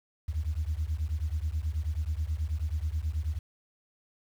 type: beating tone pair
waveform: sine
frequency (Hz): 73.42 / 82.72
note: D2 / E2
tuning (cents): 0 / +7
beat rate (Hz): 9.3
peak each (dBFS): -30 / -31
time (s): 0.28-3.39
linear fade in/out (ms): 10
effects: tanh soft clip ceiling -22 dBFS + 9-bit